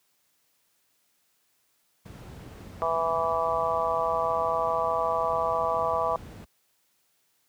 brown noise, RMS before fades -39 dBFS, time 2.05-6.45 s, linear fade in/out 10 ms
harmonic tone, 164.81 Hz, E3, in tune, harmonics 3 / 4 / 5 / 6 / 7, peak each -32 / -28 / -33 / -30 / -29 dBFS, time 2.82-6.16 s, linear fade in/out 0 ms
effects white hiss -70 dBFS RMS until 7.48 s + high-pass 80 Hz 12 dB/octave

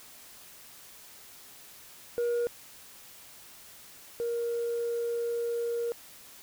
sine tone pair in turn, 476.2 / 470.2 Hz, A#4 / A#4, +37 / +15 cents, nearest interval unison, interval 22 cents, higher first, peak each -23 / -27 dBFS, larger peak first, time 2.18-2.47 / 4.2-5.92 s, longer second, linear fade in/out 0 ms, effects tanh soft clip ceiling -25 dBFS + white hiss -51 dBFS RMS until 6.42 s

